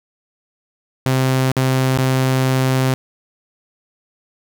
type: tone with dropouts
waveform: sawtooth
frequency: 130.81 Hz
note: C3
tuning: in tune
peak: -10 dBFS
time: 1.06-2.94 s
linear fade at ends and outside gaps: 0 ms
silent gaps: 1.517-1.567 / 1.974-1.987 s
effects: none